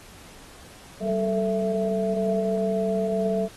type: tone cluster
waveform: sine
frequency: 192.2 / 441.8 / 664 Hz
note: G3 / A4 / E5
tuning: -34 / +7 / +12 cents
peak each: -26 dBFS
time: 1-3.49 s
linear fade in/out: 50 ms
effects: pink hiss -48 dBFS RMS until 3.56 s + AAC 32 kbps